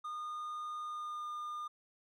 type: tone with pitch glide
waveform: triangle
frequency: 1222 to 1210.8 Hz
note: D#6 to D#6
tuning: -32 to -48 cents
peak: -37 dBFS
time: 0.04-1.68 s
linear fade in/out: 10 ms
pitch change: -16 cents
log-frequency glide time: 0.82-1.28 s
effects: none